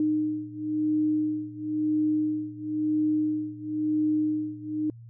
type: beating tone pair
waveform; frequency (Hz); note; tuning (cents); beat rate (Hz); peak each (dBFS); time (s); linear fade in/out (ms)
sine; 306.1 / 307.08; D#4 / D#4; -28 / -23; 0.98; -26 / -28; 0-4.9; 2
effects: added 116 Hz sine -43 dBFS peak until 5.09 s